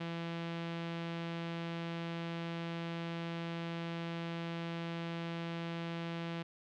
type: tone with low-pass filter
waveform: sawtooth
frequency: 167.9 Hz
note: E3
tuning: 32 cents sharp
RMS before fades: -40 dBFS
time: 0-6.43 s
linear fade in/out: 10 ms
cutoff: 3200 Hz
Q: 1.7
effects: none

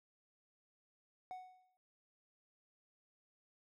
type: tone with exponential decay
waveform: triangle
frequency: 740 Hz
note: F#5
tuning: in tune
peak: -40 dBFS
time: 1.31-1.77 s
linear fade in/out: 0 ms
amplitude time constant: 100 ms
effects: none

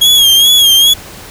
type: tone with vibrato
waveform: 40% pulse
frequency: 3280 Hz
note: G#7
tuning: 22 cents flat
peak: -3 dBFS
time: 0.01-0.94 s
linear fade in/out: 10 ms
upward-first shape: sine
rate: 2.4 Hz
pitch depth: 67 cents each way
effects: pink hiss -31 dBFS RMS until 1.3 s

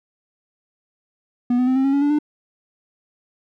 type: tone with pitch steps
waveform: triangle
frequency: 244.3 / 251.3 / 258.5 / 265.9 / 273.6 / 281.4 / 289.5 / 297.8 Hz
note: B3 / B3 / C4 / C4 / C#4 / C#4 / D4 / D4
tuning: -19 / +30 / -21 / +28 / -23 / +26 / -25 / +24 cents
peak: -13 dBFS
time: 1.5-2.188 s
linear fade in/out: 5 ms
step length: 86 ms
effects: none

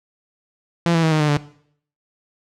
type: tone with pitch steps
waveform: sawtooth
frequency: 170 / 164.87 / 159.9 / 155.08 / 150.41 / 145.87 Hz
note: F3 / E3 / D#3 / D#3 / D3 / D3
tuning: -46 / +1 / +48 / -5 / +42 / -11 cents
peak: -11 dBFS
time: 0.86-1.37 s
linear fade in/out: 0 ms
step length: 85 ms
effects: noise-tail reverb RT60 0.6 s tail -18 dB re dry + low-pass 6000 Hz 12 dB/octave

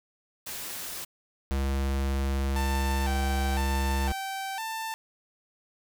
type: noise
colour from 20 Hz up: white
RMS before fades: -37 dBFS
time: 0.46-1.05 s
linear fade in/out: 10 ms
type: tone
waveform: square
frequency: 68 Hz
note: C#2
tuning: 33 cents flat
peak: -26 dBFS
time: 1.51-4.12 s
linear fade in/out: 0 ms
type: tone with vibrato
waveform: sawtooth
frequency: 830.6 Hz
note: G#5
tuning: in tune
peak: -28 dBFS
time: 2.56-4.94 s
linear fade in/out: 0 ms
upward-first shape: square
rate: 0.99 Hz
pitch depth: 120 cents each way
effects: none

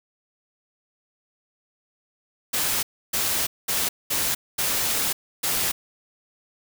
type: noise bursts at uneven times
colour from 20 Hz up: white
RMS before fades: -24 dBFS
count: 6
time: 2.53-2.83 / 3.13-3.47 / 3.68-3.89 / 4.1-4.35 / 4.58-5.13 / 5.43-5.72 s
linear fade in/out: 10 ms
effects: none

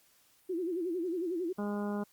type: tone with vibrato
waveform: sine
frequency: 349.2 Hz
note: F4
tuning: in tune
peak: -31 dBFS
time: 0.49-1.53 s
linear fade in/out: 10 ms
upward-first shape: sine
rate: 11 Hz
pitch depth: 130 cents each way
type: harmonic tone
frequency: 205.3 Hz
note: G#3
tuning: 20 cents flat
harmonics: 1 / 2 / 3 / 4 / 5 / 6 / 7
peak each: -33 / -39 / -43 / -45 / -47 / -49 / -50 dBFS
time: 1.58-2.04 s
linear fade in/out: 10 ms
effects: white hiss -66 dBFS RMS until 2.12 s + Opus 48 kbps

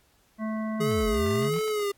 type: harmonic tone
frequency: 218.3 Hz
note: A3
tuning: 13 cents flat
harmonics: 1 / 3 / 5 / 7 / 9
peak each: -28 / -37 / -39 / -49 / -44 dBFS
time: 0.38-1.51 s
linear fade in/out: 50 ms
type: linear two-way sweep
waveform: sine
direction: down then up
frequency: 176.3 to 39.94 to 176.3 Hz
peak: -28 dBFS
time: 0.79-1.6 s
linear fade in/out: 20 ms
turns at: 1.07 s
type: tone with vibrato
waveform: square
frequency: 415.3 Hz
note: G#4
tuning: in tune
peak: -26 dBFS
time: 0.8-1.92 s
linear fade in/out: 10 ms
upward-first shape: sine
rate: 1.5 Hz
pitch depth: 74 cents each way
effects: pink hiss -64 dBFS RMS until 1.97 s + AAC 64 kbps

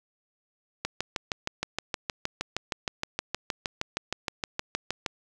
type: click train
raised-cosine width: 0.2 ms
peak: -11 dBFS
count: 28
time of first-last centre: 0.85-5.062 s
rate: 6.41 Hz
effects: none

